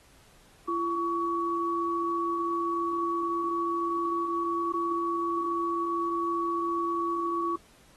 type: tone pair together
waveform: sine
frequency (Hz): 339.7 / 1126.2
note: F4 / C#6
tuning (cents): -48 / +27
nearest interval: octave + major sixth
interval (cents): 2075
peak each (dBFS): -30 / -28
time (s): 0.68-7.56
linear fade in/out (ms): 5
effects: pink hiss -59 dBFS RMS until 7.96 s + AAC 32 kbps